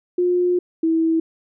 sine tone pair in turn, 356.7 / 325.3 Hz, F4 / E4, +37 / -23 cents, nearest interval major second, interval 160 cents, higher first, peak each -15 dBFS, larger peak neither, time 0.18-0.59 / 0.83-1.2 s, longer first, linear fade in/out 5 ms, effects none

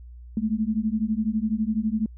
sine beating tone pair, 211.7 / 223.7 Hz, G#3 / A3, +33 / +29 cents, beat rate 12 Hz, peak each -25 dBFS, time 0.37-2.06 s, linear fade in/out 2 ms, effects added 60 Hz sine -40 dBFS peak until 2.17 s

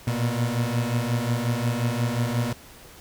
30% pulse beating tone pair, 116.54 / 122.14 Hz, A#2 / B2, 0 / -19 cents, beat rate 5.6 Hz, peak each -23 dBFS, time 0.07-2.53 s, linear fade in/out 5 ms, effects pink hiss -47 dBFS RMS until 3 s

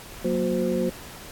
sine tone cluster, 183.8 / 234.1 / 363.1 / 518 Hz, F#3 / A#3 / F#4 / C5, -11 / +8 / -33 / -17 cents, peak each -27 dBFS, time 0.24-0.9 s, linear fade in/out 10 ms, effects pink hiss -42 dBFS RMS until 1.31 s + AAC 64 kbps

